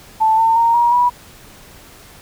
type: tone with pitch steps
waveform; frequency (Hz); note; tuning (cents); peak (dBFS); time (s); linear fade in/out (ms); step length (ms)
sine; 880 / 902.7 / 925.9 / 949.7 / 974.2; A5 / A5 / A#5 / A#5 / B5; 0 / +44 / -12 / +32 / -24; -10; 0.2-1.1; 20; 180
effects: pink hiss -42 dBFS RMS until 2.21 s